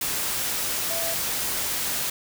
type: tone in noise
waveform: sine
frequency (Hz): 666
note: E5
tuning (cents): +18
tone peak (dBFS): -31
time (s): 0.9-1.14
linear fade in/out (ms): 5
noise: white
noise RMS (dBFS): -27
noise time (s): 0.01-2.1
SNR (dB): -7
effects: none